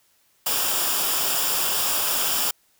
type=noise with comb filter; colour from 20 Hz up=white; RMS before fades=-23 dBFS; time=0.46-2.51 s; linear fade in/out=5 ms; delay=0.48 ms; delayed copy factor=-0.6; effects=white hiss -63 dBFS RMS until 2.79 s